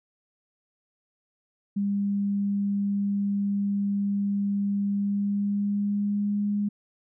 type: tone with pitch glide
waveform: sine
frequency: 200.9 to 205.1 Hz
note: G3 to G#3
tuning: +43 to -21 cents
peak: -23 dBFS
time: 1.76-6.69 s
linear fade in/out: 10 ms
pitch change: +36 cents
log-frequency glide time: 4.87-6.44 s
effects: none